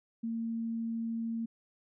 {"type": "tone", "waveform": "sine", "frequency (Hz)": 228.3, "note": "A#3", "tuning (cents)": -36, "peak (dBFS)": -32, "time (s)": [0.23, 1.46], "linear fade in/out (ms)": 10, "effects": []}